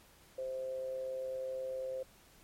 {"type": "tone with amplitude modulation", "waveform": "sine", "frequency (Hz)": 522, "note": "C5", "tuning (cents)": -4, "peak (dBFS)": -34, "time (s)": [0.38, 2.03], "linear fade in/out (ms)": 5, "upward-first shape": "sine", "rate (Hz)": 130, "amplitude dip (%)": 45, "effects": ["pink hiss -62 dBFS RMS until 2.43 s", "MP3 64 kbps"]}